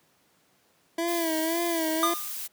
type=tone with vibrato; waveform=25% pulse; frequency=329.6 Hz; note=E4; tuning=in tune; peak=-22 dBFS; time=0.98-2.14 s; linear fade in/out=5 ms; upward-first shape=sine; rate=1.9 Hz; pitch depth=71 cents each way
type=noise; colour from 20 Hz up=blue; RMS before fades=-35 dBFS; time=1.07-2.48 s; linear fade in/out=20 ms
type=tone with exponential decay; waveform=square; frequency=1215 Hz; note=D#6; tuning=42 cents flat; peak=-20 dBFS; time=2.03-2.34 s; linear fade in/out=1 ms; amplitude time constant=67 ms
effects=pink hiss -65 dBFS RMS until 2.52 s + high-pass 150 Hz 12 dB/octave